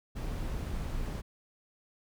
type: noise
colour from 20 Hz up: brown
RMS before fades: -35 dBFS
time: 0.15-1.22 s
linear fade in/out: 20 ms
effects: none